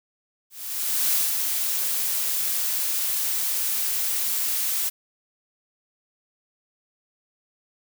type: noise with ADSR envelope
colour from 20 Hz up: blue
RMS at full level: -21 dBFS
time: 0.5-4.9 s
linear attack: 640 ms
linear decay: 170 ms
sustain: -4 dB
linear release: 17 ms
effects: none